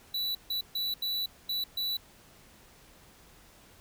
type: tone bursts at uneven times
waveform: square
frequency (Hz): 3951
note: B7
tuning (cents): 0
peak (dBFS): -30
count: 6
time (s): 0.14-0.35 / 0.5-0.61 / 0.75-0.94 / 1.02-1.26 / 1.49-1.64 / 1.77-1.97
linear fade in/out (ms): 5
effects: pink hiss -57 dBFS RMS until 3.8 s